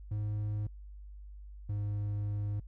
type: tone pair in turn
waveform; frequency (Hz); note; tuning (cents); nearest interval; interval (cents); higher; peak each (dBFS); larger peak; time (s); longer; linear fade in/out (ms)
triangle; 104.9 / 102.98; G#2 / G#2; +18 / -14; unison; 32; first; -30 / -30; neither; 0.11-0.67 / 1.69-2.6; second; 5
effects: noise-tail reverb RT60 0.1 s tail -25 dB re dry + added 50 Hz sine -45 dBFS peak until 2.67 s